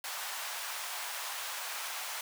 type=high-pass noise; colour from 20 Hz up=pink; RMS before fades=-39 dBFS; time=0.04-2.21 s; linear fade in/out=2 ms; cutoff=770 Hz; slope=24 dB/octave; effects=none